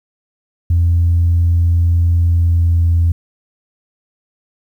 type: tone with pitch glide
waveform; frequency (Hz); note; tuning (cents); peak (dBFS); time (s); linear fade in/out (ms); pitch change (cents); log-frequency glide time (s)
sine; 85.3 to 84.47; F2 to E2; -40 to +43; -8; 0.7-3.12; 5; -17; 2.18-2.88
effects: tanh soft clip ceiling -6 dBFS + 8-bit